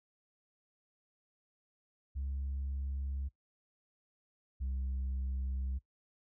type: tone pair in turn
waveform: sine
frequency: 68.3 / 65.55 Hz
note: C#2 / C2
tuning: -25 / +4 cents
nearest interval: minor second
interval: 71 cents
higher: first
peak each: -33 / -31 dBFS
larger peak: second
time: 2.15-3.29 / 4.6-5.79 s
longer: second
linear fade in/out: 20 ms
effects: noise-tail reverb RT60 0.1 s tail -20 dB re dry + tanh soft clip ceiling -32 dBFS